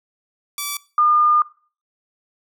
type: tone pair in turn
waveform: 5% pulse / sine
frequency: 1155 / 1211.3 Hz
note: D6 / D#6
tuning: -29 / -47 cents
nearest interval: minor second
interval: 82 cents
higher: second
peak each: -12 dBFS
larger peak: neither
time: 0.58-0.77 / 0.98-1.42 s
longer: second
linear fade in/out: 2 ms
effects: noise-tail reverb RT60 0.4 s tail -20 dB re dry